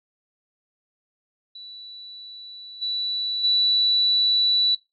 sine tone with level steps, 3951 Hz, B7, in tune, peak -37 / -23 / -16 dBFS, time 1.55-4.75 s, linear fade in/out 5 ms, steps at 2.81 / 3.43 s, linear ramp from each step 20 ms, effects noise-tail reverb RT60 0.2 s tail -18 dB re dry

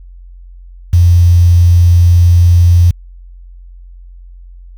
sine tone with quantisation, 86.9 Hz, F2, 8 cents flat, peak -3 dBFS, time 0.93-2.91 s, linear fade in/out 5 ms, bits 5, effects added 44 Hz sine -31 dBFS peak until 4.77 s

